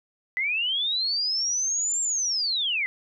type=linear two-way sweep; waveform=sine; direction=up then down; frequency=1975.5 to 7459 to 1975.5 Hz; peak=-23 dBFS; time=0.37-2.86 s; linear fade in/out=0 ms; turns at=2.01 s; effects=none